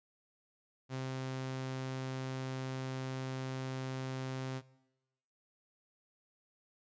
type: tone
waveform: sawtooth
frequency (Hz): 131.2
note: C3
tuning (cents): +5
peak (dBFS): -33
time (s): 0.89-4.62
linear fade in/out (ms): 50
effects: noise-tail reverb RT60 1.0 s tail -21 dB re dry + resampled to 16000 Hz